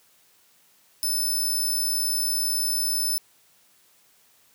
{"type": "tone", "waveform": "10% pulse", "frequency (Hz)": 5274, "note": "E8", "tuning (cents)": 0, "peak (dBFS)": -17, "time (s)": [1.03, 3.18], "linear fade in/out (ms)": 0, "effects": ["white hiss -60 dBFS RMS until 4.54 s", "high-pass 80 Hz 12 dB/octave"]}